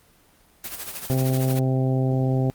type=noise with tremolo; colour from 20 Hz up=white; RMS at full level=-31 dBFS; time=0.64-1.59 s; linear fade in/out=2 ms; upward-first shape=sine; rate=13 Hz; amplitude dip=65%
type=harmonic tone; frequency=130.9 Hz; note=C3; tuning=1 cent sharp; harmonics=1 / 2 / 3 / 4 / 5 / 6; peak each=-20 / -26 / -30 / -32 / -34 / -36 dBFS; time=1.1-2.5 s; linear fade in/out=0 ms
effects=pink hiss -57 dBFS RMS until 2.54 s + Opus 24 kbps